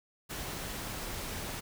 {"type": "noise", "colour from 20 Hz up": "pink", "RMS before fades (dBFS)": -39, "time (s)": [0.29, 1.61], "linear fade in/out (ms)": 20, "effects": []}